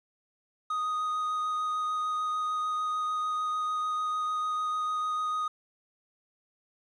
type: tone with vibrato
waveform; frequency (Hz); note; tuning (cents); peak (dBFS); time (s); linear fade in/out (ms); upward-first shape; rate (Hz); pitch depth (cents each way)
triangle; 1244.5; D#6; 0; -26; 0.7-5.48; 5; sine; 6.7; 9
effects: resampled to 22050 Hz + 10-bit